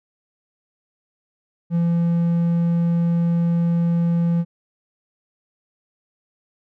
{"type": "tone", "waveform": "triangle", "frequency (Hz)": 169.9, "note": "F3", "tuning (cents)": -47, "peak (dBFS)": -14, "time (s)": [1.7, 4.45], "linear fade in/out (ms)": 50, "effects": []}